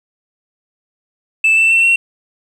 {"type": "tone with pitch steps", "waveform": "sine", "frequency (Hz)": [2636, 2665, 2694, 2724], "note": ["E7", "E7", "E7", "F7"], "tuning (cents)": [-1, 18, 37, -44], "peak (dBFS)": -6, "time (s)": [1.44, 1.96], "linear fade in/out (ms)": 5, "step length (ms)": 130, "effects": ["tanh soft clip ceiling -7 dBFS", "7-bit"]}